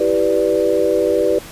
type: chord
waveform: sine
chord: E minor seventh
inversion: none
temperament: equal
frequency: 329.6 / 392 / 493.9 / 587.3 Hz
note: E4 / G4 / B4 / D5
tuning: 0 / 0 / 0 / 0 cents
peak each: -21 / -18 / -17 / -19 dBFS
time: 0-1.39 s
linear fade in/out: 5 ms
effects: pink hiss -36 dBFS RMS until 1.51 s + resampled to 32000 Hz